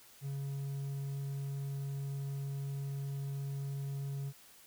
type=tone; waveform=triangle; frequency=138.7 Hz; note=C#3; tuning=1 cent sharp; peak=-34 dBFS; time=0.21-4.33 s; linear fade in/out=50 ms; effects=white hiss -59 dBFS RMS until 4.66 s